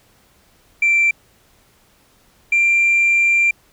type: tone pair in turn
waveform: sine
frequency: 2349 / 2371 Hz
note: D7 / D7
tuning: 0 / +16 cents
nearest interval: unison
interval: 16 cents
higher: second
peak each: -10 dBFS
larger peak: neither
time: 0.82-1.11 / 2.52-3.51 s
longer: second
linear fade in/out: 5 ms
effects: tanh soft clip ceiling -9 dBFS + pink hiss -55 dBFS RMS until 3.72 s